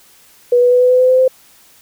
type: tone with pitch steps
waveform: sine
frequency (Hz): 487.3 / 491.5 / 495.8 / 500.1 / 504.5 / 508.9 / 513.3 / 517.8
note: B4 / B4 / B4 / B4 / B4 / C5 / C5 / C5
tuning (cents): -23 / -8 / +7 / +22 / +37 / -48 / -33 / -18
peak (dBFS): -7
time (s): 0.52-1.28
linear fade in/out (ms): 5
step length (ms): 95
effects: white hiss -47 dBFS RMS until 1.81 s

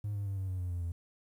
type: tone with pitch steps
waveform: triangle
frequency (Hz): 103.83 / 100.93 / 98.12 / 95.38 / 92.72 / 90.13 / 87.61 / 85.17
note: G#2 / G#2 / G2 / G2 / F#2 / F#2 / F2 / F2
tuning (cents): 0 / -49 / +2 / -47 / +4 / -45 / +6 / -43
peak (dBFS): -30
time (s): 0.04-0.92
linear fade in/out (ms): 5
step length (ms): 110
effects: tanh soft clip ceiling -28 dBFS + 11-bit

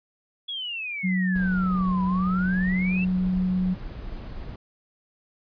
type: exponential two-way sweep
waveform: sine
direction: down then up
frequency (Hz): 3400 to 972 to 2730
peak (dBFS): -29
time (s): 0.48-3.05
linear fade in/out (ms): 10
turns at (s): 2.04
type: tone with pitch glide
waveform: sine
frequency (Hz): 185 to 183.93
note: F#3 to F#3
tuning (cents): 0 to -10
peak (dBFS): -21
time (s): 1.03-3.75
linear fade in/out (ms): 20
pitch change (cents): -10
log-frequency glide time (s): 1.41-2.94
type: noise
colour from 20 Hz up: brown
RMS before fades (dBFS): -36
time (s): 1.35-4.56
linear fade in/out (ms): 5
effects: resampled to 11025 Hz

